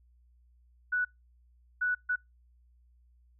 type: tone bursts at uneven times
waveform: sine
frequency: 1478 Hz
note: F#6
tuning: 2 cents flat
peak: -26 dBFS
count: 3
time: 0.92-1.05 / 1.81-1.95 / 2.09-2.16 s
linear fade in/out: 10 ms
effects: noise-tail reverb RT60 0.2 s tail -26 dB re dry + added 60 Hz sine -60 dBFS peak until 3.39 s